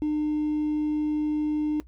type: tone with hard clipping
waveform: triangle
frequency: 302.1 Hz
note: D4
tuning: 49 cents sharp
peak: -22 dBFS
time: 0.02-1.8 s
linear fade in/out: 0 ms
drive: 2 dB
effects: noise-tail reverb RT60 0.1 s tail -18 dB re dry + added 60 Hz sine -47 dBFS peak until 1.87 s